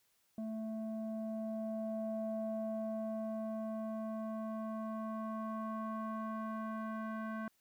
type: tone with low-pass filter sweep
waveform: square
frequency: 220 Hz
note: A3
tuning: in tune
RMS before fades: -40 dBFS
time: 0.38-7.48 s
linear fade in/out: 2 ms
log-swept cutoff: 500 to 1400 Hz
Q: 3.7
effects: white hiss -75 dBFS RMS until 7.6 s